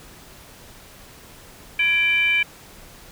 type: tone with frequency modulation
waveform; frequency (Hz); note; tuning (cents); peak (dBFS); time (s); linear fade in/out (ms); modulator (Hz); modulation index
sine; 2349; D7; 0; -16; 1.79-2.43; 5; 678; 0.59
effects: pink hiss -45 dBFS RMS until 3.11 s